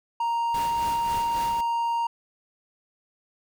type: tone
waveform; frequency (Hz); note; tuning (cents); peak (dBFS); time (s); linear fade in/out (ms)
triangle; 932.3; A#5; 0; -21; 0.2-2.07; 5
type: noise with tremolo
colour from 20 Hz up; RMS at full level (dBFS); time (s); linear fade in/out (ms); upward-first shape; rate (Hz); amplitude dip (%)
pink; -36; 0.54-1.61; 5; sine; 3.7; 50
effects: none